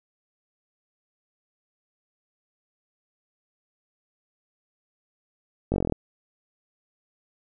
slowing click train, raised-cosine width 2 ms, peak -11 dBFS, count 10, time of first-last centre 5.72-5.923 s, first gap 20 ms, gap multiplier 1.03, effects none

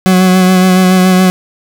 40% pulse tone with vibrato, 185 Hz, F#3, in tune, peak -4 dBFS, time 0.06-1.3 s, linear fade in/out 0 ms, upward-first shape sine, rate 7.1 Hz, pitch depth 23 cents each way, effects 7-bit

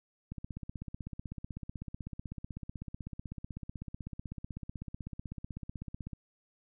click train, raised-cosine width 5 ms, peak -28 dBFS, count 94, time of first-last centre 0.32-6.133 s, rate 16 Hz, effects none

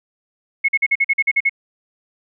sine tone bursts, 2182 Hz, C#7, 28 cents flat, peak -12 dBFS, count 10, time 0.64-1.495 s, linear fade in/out 10 ms, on 45 ms, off 45 ms, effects none

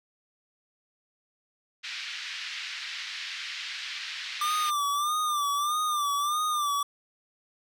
pink band-pass noise, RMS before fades -37 dBFS, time 1.83-4.71 s, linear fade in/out 20 ms, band 1800 to 4800 Hz, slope 24 dB/octave
square tone with vibrato, 1188 Hz, D6, 20 cents sharp, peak -26 dBFS, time 4.41-6.83 s, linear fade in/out 5 ms, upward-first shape sine, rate 1.6 Hz, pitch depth 74 cents each way
effects none

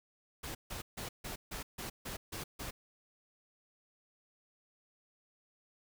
pink noise bursts, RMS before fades -42 dBFS, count 9, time 0.43-2.71 s, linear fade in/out 10 ms, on 120 ms, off 150 ms, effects none

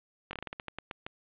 slowing click train, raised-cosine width 0.3 ms, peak -21 dBFS, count 12, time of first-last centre 0.31-1.065 s, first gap 21 ms, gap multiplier 1.22, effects resampled to 8000 Hz + 9-bit

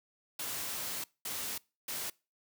white noise bursts at uneven times, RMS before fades -38 dBFS, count 3, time 0.39-1.04 / 1.25-1.58 / 1.88-2.1 s, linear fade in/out 5 ms, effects noise-tail reverb RT60 0.3 s tail -24 dB re dry + high-pass 80 Hz 12 dB/octave

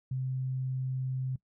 sine tone, 130.2 Hz, C3, 8 cents flat, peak -30 dBFS, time 0.11-1.36 s, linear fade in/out 5 ms, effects noise-tail reverb RT60 0.1 s tail -20 dB re dry

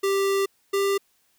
square tone pair in turn, 392.9 / 396.1 Hz, G4 / G4, +4 / +18 cents, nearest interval unison, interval 14 cents, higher second, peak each -21 dBFS, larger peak neither, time 0.03-0.46 / 0.73-0.98 s, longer first, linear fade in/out 10 ms, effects white hiss -66 dBFS RMS until 1.38 s

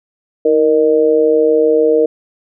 sine tone with amplitude modulation, 466.2 Hz, A#4, in tune, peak -4 dBFS, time 0.45-2.06 s, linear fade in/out 5 ms, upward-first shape sine, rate 147 Hz, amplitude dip 90%, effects none

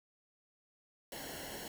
pink noise with comb filter, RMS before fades -45 dBFS, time 1.12-1.68 s, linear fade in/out 2 ms, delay 0.82 ms, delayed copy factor -0.75, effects none

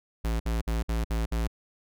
square tone bursts, 56.2 Hz, A1, 37 cents sharp, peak -26 dBFS, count 6, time 0.24-1.475 s, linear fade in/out 10 ms, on 160 ms, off 55 ms, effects none

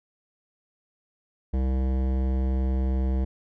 sine tone with hard clipping, 65.1 Hz, C2, 8 cents flat, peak -24 dBFS, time 1.53-3.25 s, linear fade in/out 10 ms, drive 16 dB, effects none

